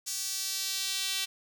sawtooth tone with high-pass filter sweep, 385.7 Hz, G4, 28 cents flat, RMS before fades -33 dBFS, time 0.06-1.26 s, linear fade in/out 20 ms, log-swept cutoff 6100 to 3300 Hz, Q 1.6, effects none

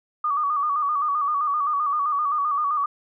sine tone with vibrato, 1174 Hz, D6, 1 cent flat, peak -20 dBFS, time 0.24-2.86 s, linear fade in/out 5 ms, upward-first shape square, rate 7.7 Hz, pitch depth 64 cents each way, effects none

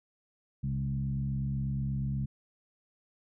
sine tone with frequency modulation, 134.3 Hz, C3, 46 cents sharp, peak -29 dBFS, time 0.63-2.26 s, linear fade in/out 10 ms, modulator 68.3 Hz, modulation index 0.87, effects none

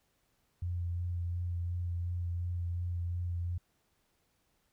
sine tone with vibrato, 87.3 Hz, F2, in tune, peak -32 dBFS, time 0.62-3.58 s, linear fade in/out 5 ms, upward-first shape sine, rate 2.8 Hz, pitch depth 18 cents each way, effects pink hiss -75 dBFS RMS until 4.72 s

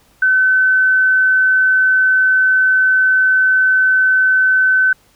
sine tone, 1521 Hz, F#6, 47 cents sharp, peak -9 dBFS, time 0.22-4.93 s, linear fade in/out 5 ms, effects pink hiss -53 dBFS RMS until 5.15 s

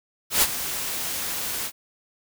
white noise with ADSR envelope, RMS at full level -17 dBFS, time 0.3-1.72 s, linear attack 120 ms, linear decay 43 ms, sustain -12 dB, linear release 65 ms, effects none

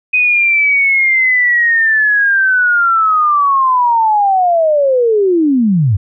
sine linear sweep, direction down, 2510 to 88.9 Hz, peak -8 dBFS, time 0.13-5.97 s, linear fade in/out 10 ms, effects none

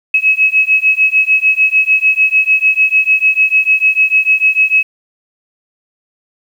sine beating tone pair, 2564 / 2570.7 Hz, E7 / E7, -49 / -44 cents, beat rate 6.7 Hz, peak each -11 dBFS, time 0.14-4.83 s, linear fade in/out 5 ms, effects 7-bit

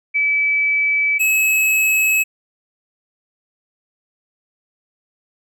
sine / square tone pair in turn, 2300 / 2577 Hz, D7 / E7, -37 / -40 cents, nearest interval major second, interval 197 cents, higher second, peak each -14 dBFS, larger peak neither, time 0.14-1.19 / 1.19-2.24 s, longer neither, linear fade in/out 20 ms, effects none

